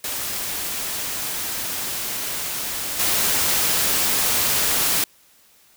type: noise with level steps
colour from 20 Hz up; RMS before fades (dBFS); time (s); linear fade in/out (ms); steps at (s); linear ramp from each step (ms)
white; -27 / -20; 0.04-5.04; 2; 2.99; 10
effects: white hiss -55 dBFS RMS until 5.76 s